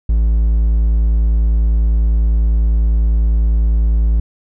triangle tone, 55 Hz, A1, in tune, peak -8 dBFS, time 0.09-4.2 s, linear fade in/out 5 ms, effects none

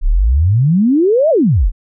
sine exponential two-way sweep, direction up then down, 30.33 to 673 to 30.97 Hz, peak -8 dBFS, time 0.01-1.72 s, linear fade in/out 50 ms, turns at 1.3 s, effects none

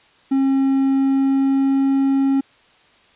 triangle tone with pitch glide, 270 to 271.9 Hz, C#4 to C#4, -45 to -33 cents, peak -12 dBFS, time 0.31-2.41 s, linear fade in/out 10 ms, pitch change +12 cents, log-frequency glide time 0.81-1.89 s, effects white hiss -53 dBFS RMS until 3.15 s + resampled to 8000 Hz

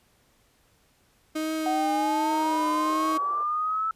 35% pulse tone with vibrato, 311.1 Hz, D#4, in tune, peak -25 dBFS, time 1.35-3.18 s, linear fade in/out 10 ms, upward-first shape triangle, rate 1.3 Hz, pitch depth 32 cents each way
sine linear sweep, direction up, 740 to 1318.5 Hz, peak -24 dBFS, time 1.66-3.91 s, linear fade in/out 2 ms
pink band-pass noise, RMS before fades -44 dBFS, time 2.31-3.43 s, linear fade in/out 0 ms, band 370 to 1400 Hz, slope 48 dB/octave
effects pink hiss -64 dBFS RMS until 3.95 s + resampled to 32000 Hz

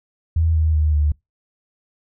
sine tone with pitch steps, 81.4 / 78.99 / 76.65 / 74.39 Hz, E2 / D#2 / D#2 / D2, -21 / +27 / -25 / +23 cents, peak -14 dBFS, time 0.36-1.12 s, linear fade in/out 5 ms, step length 190 ms, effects noise-tail reverb RT60 0.2 s tail -26 dB re dry

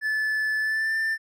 triangle tone with pitch glide, 1738 to 1782.7 Hz, A6 to A6, -22 to +22 cents, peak -21 dBFS, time 0.01-1.18 s, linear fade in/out 50 ms, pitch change +44 cents, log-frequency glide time 0.6-0.96 s, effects none

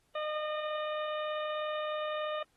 harmonic tone with a mistuned harmonic, 610 Hz, D#5, 34 cents flat, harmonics 1 / 2 / 3 / 4 / 5 / 6, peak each -34 / -38 / -45 / -49 / -48 / -49 dBFS, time 0.15-2.43 s, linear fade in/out 5 ms, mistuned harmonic 5, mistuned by -41 cents, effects pink hiss -73 dBFS RMS until 2.56 s + AAC 32 kbps

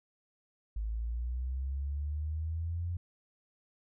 sine linear sweep, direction up, 52.3 to 88.2 Hz, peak -32 dBFS, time 0.76-2.97 s, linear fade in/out 5 ms, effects none

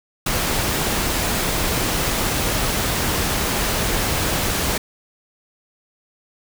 pink noise, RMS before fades -21 dBFS, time 0.26-4.78 s, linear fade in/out 5 ms, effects none

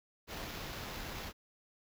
pink noise with sample-and-hold, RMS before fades -43 dBFS, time 0.27-1.33 s, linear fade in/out 50 ms, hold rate 8820 Hz, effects none

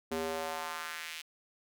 square tone with high-pass filter sweep, 80.4 Hz, E2, 43 cents flat, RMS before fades -38 dBFS, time 0.11-1.22 s, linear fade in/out 10 ms, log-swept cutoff 310 to 2800 Hz, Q 1.7, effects none

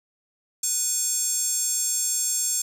square tone with high-pass filter, 493.9 Hz, B4, in tune, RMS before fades -25 dBFS, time 0.63-2.62 s, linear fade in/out 5 ms, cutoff 7200 Hz, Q 5.6, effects none

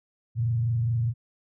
sine tone with frequency modulation, 116.54 Hz, A#2, in tune, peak -22 dBFS, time 0.35-1.14 s, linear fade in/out 50 ms, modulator 24.7 Hz, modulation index 0.43, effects none

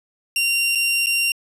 sawtooth tone with dropouts, 2765 Hz, F7, 18 cents flat, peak -14 dBFS, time 0.36-1.32 s, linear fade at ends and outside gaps 2 ms, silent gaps 0.751-0.755 / 1.061-1.068 s, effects resampled to 32000 Hz

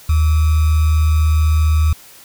sine tone with sample-and-hold, 77.78 Hz, D#2, in tune, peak -10 dBFS, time 0.09-1.93 s, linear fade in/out 5 ms, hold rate 1225 Hz, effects white hiss -42 dBFS RMS until 2.24 s

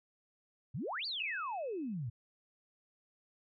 sine exponential two-way sweep, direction up then down, 106.9 to 4809 to 106.9 Hz, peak -36 dBFS, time 0.74-2.1 s, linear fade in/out 10 ms, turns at 1.06 s
sine tone with exponential decay, 2584 Hz, E7, 35 cents flat, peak -36 dBFS, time 1.2-1.94 s, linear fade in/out 1 ms, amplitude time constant 160 ms
effects none

